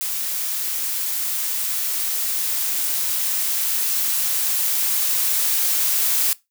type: noise with level ramp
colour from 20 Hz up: blue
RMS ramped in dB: -25 to -19 dBFS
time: 0.01-6.33 s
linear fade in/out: 0 ms
effects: noise-tail reverb RT60 0.2 s tail -20 dB re dry